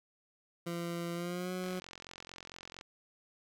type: tone with pitch glide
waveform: 20% pulse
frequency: 171 to 183.27 Hz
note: F3 to F#3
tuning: -36 to -16 cents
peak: -31 dBFS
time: 0.66-1.8 s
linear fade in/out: 10 ms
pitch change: +120 cents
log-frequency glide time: 1.14-1.52 s
type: click train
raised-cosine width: 0.2 ms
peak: -29 dBFS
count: 53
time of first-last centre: 1.64-2.811 s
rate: 44.4 Hz
effects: none